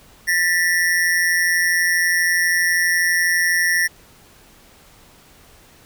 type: ring-modulated tone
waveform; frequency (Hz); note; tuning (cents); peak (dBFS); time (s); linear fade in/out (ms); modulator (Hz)
square; 1866; A#6; +1; -13; 0.27-3.88; 20; 86.1
effects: pink hiss -49 dBFS RMS until 5.85 s